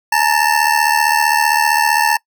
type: ring-modulated tone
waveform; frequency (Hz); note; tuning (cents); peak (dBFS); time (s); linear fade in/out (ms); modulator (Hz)
25% pulse; 891; A5; +22; -5; 0.12-2.17; 5; 37.7
effects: noise-tail reverb RT60 0.1 s tail -24 dB re dry

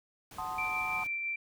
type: noise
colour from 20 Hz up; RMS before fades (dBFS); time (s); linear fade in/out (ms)
pink; -50; 0.31-1.07; 2
type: chord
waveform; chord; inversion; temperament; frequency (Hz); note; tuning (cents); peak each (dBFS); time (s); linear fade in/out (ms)
sine; F# diminished seventh; none; equal; 740 / 880 / 1046.5 / 1244.5; F#5 / A5 / C6 / Eb6; 0 / 0 / 0 / 0; -40; 0.38-1.04; 5
type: tone with tremolo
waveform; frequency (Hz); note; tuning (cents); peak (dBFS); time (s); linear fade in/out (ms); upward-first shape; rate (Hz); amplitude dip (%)
sine; 2349; D7; 0; -31; 0.58-1.36; 5; sine; 6; 25
effects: none

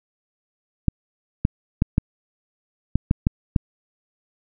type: clicks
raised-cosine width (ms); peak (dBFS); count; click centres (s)
5; -4; 8; 0.883 / 1.451 / 1.821 / 1.981 / 2.956 / 3.111 / 3.269 / 3.562
effects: none

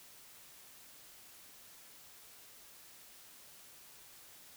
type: silence
effects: white hiss -57 dBFS RMS until 4.56 s

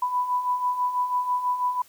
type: beating tone pair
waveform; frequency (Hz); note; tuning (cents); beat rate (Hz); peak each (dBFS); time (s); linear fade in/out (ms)
sine; 987.8 / 993.9; B5 / B5; 0 / +11; 6.1; -30 / -23; 0.02-1.82; 5
effects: white hiss -55 dBFS RMS until 1.88 s

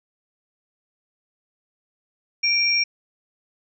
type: tone pair together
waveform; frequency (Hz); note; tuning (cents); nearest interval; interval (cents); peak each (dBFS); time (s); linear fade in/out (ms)
sine; 2355 / 5579; D7 / F8; +4 / -3; octave + minor third; 1493; -20; 2.43-2.84; 10
effects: none

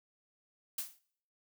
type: noise with exponential decay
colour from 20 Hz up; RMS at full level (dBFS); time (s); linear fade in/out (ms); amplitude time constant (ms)
blue; -33; 0.78-0.99; 5; 45
effects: noise-tail reverb RT60 0.6 s tail -22 dB re dry

